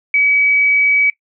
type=tone; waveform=sine; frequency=2277 Hz; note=C#7; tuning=46 cents sharp; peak=-10 dBFS; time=0.14-1.1 s; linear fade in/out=2 ms; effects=noise-tail reverb RT60 0.1 s tail -19 dB re dry